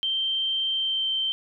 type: tone with pitch glide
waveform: sine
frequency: 3136 to 3118 Hz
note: G7 to G7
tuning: 0 to -10 cents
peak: -23 dBFS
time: 0.03-1.32 s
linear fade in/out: 0 ms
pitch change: -10 cents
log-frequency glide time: 0.71-1.09 s
effects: none